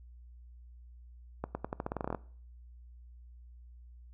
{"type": "accelerating click train", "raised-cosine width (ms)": 1, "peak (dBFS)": -20, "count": 14, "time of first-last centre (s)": [1.44, 2.148], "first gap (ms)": 110, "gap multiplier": 0.87, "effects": ["noise-tail reverb RT60 0.5 s tail -21 dB re dry", "added 60 Hz sine -50 dBFS peak until 4.13 s"]}